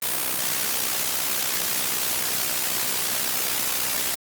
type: noise with amplitude modulation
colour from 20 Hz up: white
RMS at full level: -22 dBFS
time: 0.02-4.15 s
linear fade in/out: 5 ms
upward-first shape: sine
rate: 62.7 Hz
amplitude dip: 65%
effects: high-pass 100 Hz 12 dB/octave + Opus 32 kbps